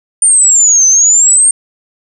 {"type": "exponential two-way sweep", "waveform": "sine", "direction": "down then up", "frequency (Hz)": [9050, 6100, 8750], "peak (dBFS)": -4, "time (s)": [0.22, 1.51], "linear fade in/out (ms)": 2, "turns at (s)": 0.87, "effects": []}